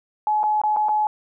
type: tone with dropouts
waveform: sine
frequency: 850 Hz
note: G#5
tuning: 40 cents sharp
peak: -17 dBFS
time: 0.27-1.07 s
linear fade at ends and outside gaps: 1 ms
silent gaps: 0.432-0.438 / 0.616-0.636 / 0.763-0.769 / 0.885-0.891 s
effects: none